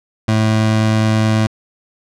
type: tone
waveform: 25% pulse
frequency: 109.4 Hz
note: A2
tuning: 9 cents flat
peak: -8 dBFS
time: 0.28-1.47 s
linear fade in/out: 5 ms
effects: low-pass 7000 Hz 12 dB/octave